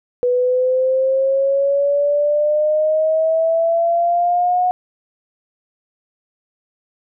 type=exponential sweep; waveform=sine; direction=up; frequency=490.9 to 730 Hz; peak=-13 dBFS; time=0.23-4.71 s; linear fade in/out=0 ms; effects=none